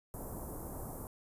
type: band-stop noise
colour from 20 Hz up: pink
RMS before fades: -43 dBFS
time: 0.14-1.07 s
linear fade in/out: 0 ms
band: 1000 to 9800 Hz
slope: 24 dB/octave
effects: resampled to 32000 Hz